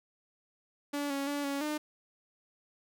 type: tone with pitch steps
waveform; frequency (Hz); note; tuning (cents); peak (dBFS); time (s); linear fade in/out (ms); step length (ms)
sawtooth; 287.6 / 277.6 / 287.4 / 279.6 / 301.8; D4 / C#4 / D4 / C#4 / D4; -36 / +3 / -37 / +15 / +47; -28; 0.93-1.78; 10; 170
effects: none